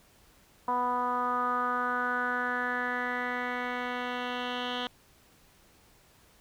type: tone with low-pass filter sweep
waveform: 10% pulse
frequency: 246.9 Hz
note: B3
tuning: in tune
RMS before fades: -31 dBFS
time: 0.68-4.87 s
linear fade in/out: 2 ms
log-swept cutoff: 1000 to 3100 Hz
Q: 5.2
effects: pink hiss -61 dBFS RMS until 6.4 s